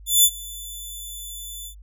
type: tone with ADSR envelope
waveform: 10% pulse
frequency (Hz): 3499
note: A7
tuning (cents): -10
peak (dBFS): -3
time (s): 0.06-1.75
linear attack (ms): 180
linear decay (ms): 58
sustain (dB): -23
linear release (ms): 88
effects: added 50 Hz sine -41 dBFS peak until 1.82 s